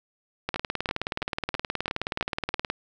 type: two click trains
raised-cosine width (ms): 0.3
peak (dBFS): -11 / -13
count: 43 / 7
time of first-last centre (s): 0.49-2.701 / 0.56-2.54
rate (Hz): 19 / 3.03
effects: none